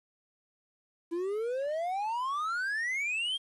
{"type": "exponential sweep", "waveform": "triangle", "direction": "up", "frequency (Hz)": [329.6, 3257], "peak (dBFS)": -28, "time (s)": [1.11, 3.38], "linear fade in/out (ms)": 20, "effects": ["resampled to 24000 Hz", "10-bit"]}